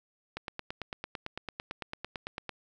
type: click train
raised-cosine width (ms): 0.3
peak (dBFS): -20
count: 20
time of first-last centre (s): 0.37-2.493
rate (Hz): 8.95
effects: none